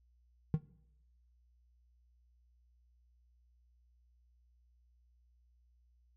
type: tone with exponential decay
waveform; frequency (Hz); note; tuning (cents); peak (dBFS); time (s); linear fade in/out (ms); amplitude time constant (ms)
triangle; 155.56; D#3; 0; -21; 0.54-0.62; 0; 16
effects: noise-tail reverb RT60 0.8 s tail -20 dB re dry + added 60 Hz sine -66 dBFS peak until 6.16 s

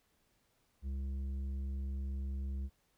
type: tone with tanh clipping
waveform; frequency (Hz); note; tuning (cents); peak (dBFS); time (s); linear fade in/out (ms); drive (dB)
sine; 67.6; C#2; -43; -37; 0.82-2.7; 50; 8
effects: pink hiss -75 dBFS RMS until 2.97 s

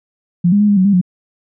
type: tone with pitch steps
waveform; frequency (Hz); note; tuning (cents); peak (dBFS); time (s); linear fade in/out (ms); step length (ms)
sine; 174.5 / 203.7 / 208.4 / 203.7 / 186.3 / 201.6 / 180.5; F3 / G#3 / G#3 / G#3 / F#3 / G3 / F#3; -1 / -33 / +6 / -33 / +12 / +49 / -43; -8; 0.44-1.014; 10; 82
effects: none

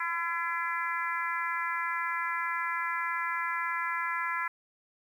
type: harmonic tone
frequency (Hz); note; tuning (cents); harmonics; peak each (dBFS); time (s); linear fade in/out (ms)
338.2; E4; +44; 3 / 4 / 5 / 6 / 7; -34 / -35 / -35 / -36 / -42; 0-4.48; 5
effects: 10-bit

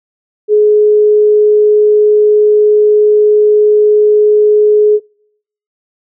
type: tone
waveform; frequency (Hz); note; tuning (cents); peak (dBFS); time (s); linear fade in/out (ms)
sine; 421.6; G#4; +26; -4; 0.48-5; 50
effects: noise-tail reverb RT60 0.7 s tail -26 dB re dry

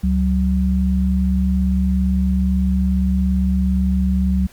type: tone pair together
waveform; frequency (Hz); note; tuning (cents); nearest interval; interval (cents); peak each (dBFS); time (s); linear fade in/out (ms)
sine; 70.3 / 187.96; C#2 / F#3; +25 / +28; octave + perfect fourth; 1703; -17; 0.03-4.47; 10
effects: pink hiss -48 dBFS RMS until 4.52 s

